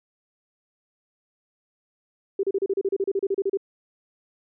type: tone bursts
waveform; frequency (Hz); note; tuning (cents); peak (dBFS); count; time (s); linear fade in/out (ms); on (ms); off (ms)
sine; 391.7; G4; -1; -20; 16; 2.39-3.573; 5; 43; 33
effects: none